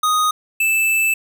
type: tone pair in turn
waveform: square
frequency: 1244.5 / 2637 Hz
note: D#6 / E7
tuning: 0 / 0 cents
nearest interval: octave + minor second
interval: 1300 cents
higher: second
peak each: -15 dBFS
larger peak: neither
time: 0.03-0.31 / 0.6-1.14 s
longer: second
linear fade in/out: 5 ms
effects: none